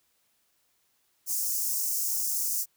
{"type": "high-pass noise", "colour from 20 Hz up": "white", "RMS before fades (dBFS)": -29, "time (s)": [1.26, 2.66], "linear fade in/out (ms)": 50, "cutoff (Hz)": 5400, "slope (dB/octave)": 48, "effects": ["white hiss -71 dBFS RMS until 2.76 s"]}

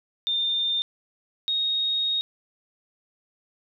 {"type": "tone pair in turn", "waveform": "sine", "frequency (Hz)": [3611, 3739], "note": ["A7", "A#7"], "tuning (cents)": [44, 4], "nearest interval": "minor second", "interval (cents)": 60, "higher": "second", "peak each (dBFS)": -22, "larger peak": "neither", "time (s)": [[0.27, 0.82], [1.48, 2.21]], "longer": "second", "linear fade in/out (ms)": 0, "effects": []}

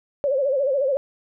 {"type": "tone with vibrato", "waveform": "sine", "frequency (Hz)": 547, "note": "C#5", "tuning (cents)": -23, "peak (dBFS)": -18, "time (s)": [0.24, 0.97], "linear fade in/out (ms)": 0, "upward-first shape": "sine", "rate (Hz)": 14, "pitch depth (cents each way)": 110, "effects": []}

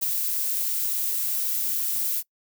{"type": "noise with ADSR envelope", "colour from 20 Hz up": "violet", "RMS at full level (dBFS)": -23, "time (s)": [0.01, 2.23], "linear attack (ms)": 20, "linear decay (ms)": 9, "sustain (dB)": -3, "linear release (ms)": 44, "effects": ["noise-tail reverb RT60 0.1 s tail -23 dB re dry"]}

